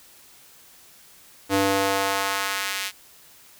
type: tone with high-pass filter sweep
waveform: square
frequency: 98 Hz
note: G2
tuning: in tune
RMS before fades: -24 dBFS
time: 1.49-2.92 s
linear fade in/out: 50 ms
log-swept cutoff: 290 to 2500 Hz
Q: 0.99
effects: white hiss -51 dBFS RMS until 3.59 s